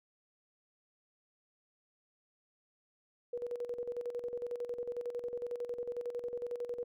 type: tone with tremolo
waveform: sine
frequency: 483 Hz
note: B4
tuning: 39 cents flat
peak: -34 dBFS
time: 3.33-6.84 s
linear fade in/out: 5 ms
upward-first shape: square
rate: 11 Hz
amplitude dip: 65%
effects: none